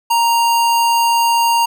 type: tone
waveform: square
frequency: 932.3 Hz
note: A#5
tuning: in tune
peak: -12 dBFS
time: 0.1-1.66 s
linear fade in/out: 10 ms
effects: none